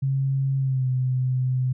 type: tone with pitch glide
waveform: sine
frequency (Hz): 135.5 to 128.26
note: C#3 to C3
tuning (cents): -39 to -34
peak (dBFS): -20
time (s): 0.02-1.73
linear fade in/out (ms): 10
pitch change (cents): -95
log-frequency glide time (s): 0.58-0.88
effects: none